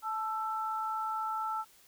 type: tone pair together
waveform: sine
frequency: 873 / 1329 Hz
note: A5 / E6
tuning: -14 / +14 cents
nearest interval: perfect fifth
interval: 728 cents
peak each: -35 / -34 dBFS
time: 0.02-1.65 s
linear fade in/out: 50 ms
effects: white hiss -61 dBFS RMS until 1.87 s